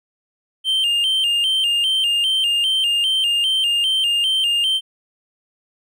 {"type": "tone with vibrato", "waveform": "triangle", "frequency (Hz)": 2965, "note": "F#7", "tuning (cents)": 3, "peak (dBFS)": -14, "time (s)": [0.64, 4.81], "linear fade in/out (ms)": 50, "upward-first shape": "square", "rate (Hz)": 2.5, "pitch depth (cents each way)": 89, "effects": []}